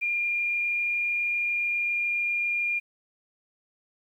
sine tone with frequency modulation, 2409 Hz, D7, 43 cents sharp, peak -24 dBFS, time 0.01-2.8 s, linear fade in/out 20 ms, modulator 27.3 Hz, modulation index 0.65, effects 10-bit

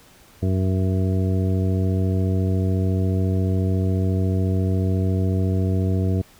harmonic tone, 94.1 Hz, F#2, 30 cents sharp, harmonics 1 / 2 / 3 / 4 / 5 / 7, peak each -19 / -25 / -29 / -31 / -33 / -36 dBFS, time 0.42-6.22 s, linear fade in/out 10 ms, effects pink hiss -51 dBFS RMS until 6.39 s

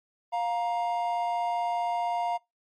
triangle tone pair together, 703.5 / 939 Hz, F5 / A#5, +12 / +12 cents, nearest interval perfect fourth, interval 500 cents, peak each -26 / -28 dBFS, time 0.32-2.38 s, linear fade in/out 20 ms, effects noise-tail reverb RT60 0.2 s tail -24 dB re dry + MP3 48 kbps

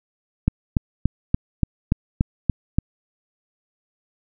click train, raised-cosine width 5 ms, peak -4 dBFS, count 9, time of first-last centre 0.48-2.785 s, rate 3.47 Hz, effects none

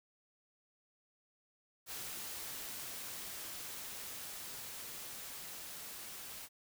white noise with level ramp, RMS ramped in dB -44 to -48 dBFS, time 1.86-6.49 s, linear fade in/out 50 ms, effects none

